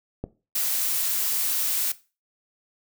click, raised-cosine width 2 ms, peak -16 dBFS, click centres 0.24 s
blue noise, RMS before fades -25 dBFS, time 0.55-1.92 s, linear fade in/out 5 ms
effects noise-tail reverb RT60 0.3 s tail -17 dB re dry

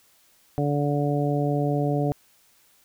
harmonic tone, 144.8 Hz, D3, 24 cents flat, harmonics 1 / 2 / 3 / 4 / 5, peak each -24 / -27 / -29 / -30 / -31 dBFS, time 0.58-2.12 s, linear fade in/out 0 ms, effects white hiss -60 dBFS RMS until 2.84 s

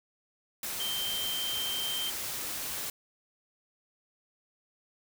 sine tone in noise, 3136 Hz, G7, in tune, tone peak -32 dBFS, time 0.8-2.1 s, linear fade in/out 2 ms, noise white, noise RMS -36 dBFS, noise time 0.63-2.9 s, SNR +1 dB, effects none

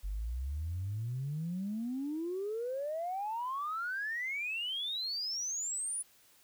sine exponential sweep, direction up, 46.33 to 10070 Hz, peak -33 dBFS, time 0.03-6.03 s, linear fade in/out 20 ms, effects tanh soft clip ceiling -29 dBFS + white hiss -64 dBFS RMS until 6.43 s

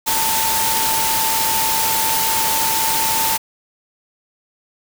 sine tone in noise, 893 Hz, A5, 25 cents sharp, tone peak -21 dBFS, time 0.06-3.38 s, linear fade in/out 20 ms, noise white, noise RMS -19 dBFS, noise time 0.06-3.38 s, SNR -5 dB, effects none

